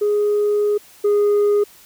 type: tone pair in turn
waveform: sine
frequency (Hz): 415.3 / 412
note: G#4 / G#4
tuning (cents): 0 / -14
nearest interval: unison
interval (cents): 14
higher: first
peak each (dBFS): -13 / -10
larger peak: second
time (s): 0.01-0.78 / 1.04-1.64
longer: first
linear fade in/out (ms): 10
effects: tanh soft clip ceiling -12 dBFS + white hiss -47 dBFS RMS until 1.85 s